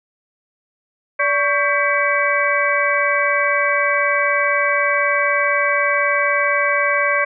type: tone cluster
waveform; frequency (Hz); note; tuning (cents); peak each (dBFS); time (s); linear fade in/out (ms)
sine; 580 / 1119 / 1581 / 1991 / 2284; D5 / C#6 / G6 / B6 / D7; -22 / +16 / +14 / +14 / -49; -21; 1.19-7.25; 10
effects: none